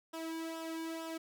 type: tone with flanger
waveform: sawtooth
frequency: 325.7 Hz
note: E4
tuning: 21 cents flat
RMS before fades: -41 dBFS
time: 0.13-1.18 s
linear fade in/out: 10 ms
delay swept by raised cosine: 0.45 to 1.55 ms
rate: 2.2 Hz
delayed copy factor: -0.65
effects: none